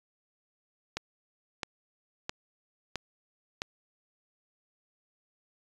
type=click train; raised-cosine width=0.2 ms; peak=-15 dBFS; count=5; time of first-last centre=0.97-3.619 s; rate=1.51 Hz; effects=resampled to 24000 Hz